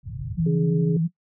white low-pass noise, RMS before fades -31 dBFS, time 0.03-0.46 s, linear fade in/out 20 ms, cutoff 140 Hz, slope 48 dB/octave
sine tone with vibrato, 165.2 Hz, E3, 4 cents sharp, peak -19 dBFS, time 0.37-1.08 s, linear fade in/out 20 ms, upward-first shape triangle, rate 12 Hz, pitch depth 75 cents each way
harmonic tone, 138.59 Hz, C#3, in tune, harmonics 1 / 2 / 3, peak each -26 / -33 / -27 dBFS, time 0.46-0.97 s, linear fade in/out 5 ms
effects noise-tail reverb RT60 0.1 s tail -19 dB re dry + high-pass 60 Hz 12 dB/octave

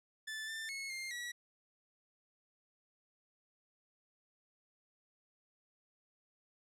sawtooth tone with pitch steps, 1752 / 1783 / 2184 / 2113 / 1931 Hz, A6 / A6 / C#7 / C7 / B6, -8 / +22 / -26 / +16 / -39 cents, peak -37 dBFS, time 0.27-1.32 s, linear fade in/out 10 ms, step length 210 ms, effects low-pass 10000 Hz 12 dB/octave

